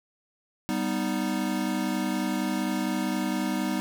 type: chord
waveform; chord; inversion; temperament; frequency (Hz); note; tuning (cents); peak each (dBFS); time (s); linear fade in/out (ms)
square; G augmented; none; equal; 196 / 246.9 / 311.1; G3 / B3 / D#4; 0 / 0 / 0; -31; 0.69-3.8; 0
effects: none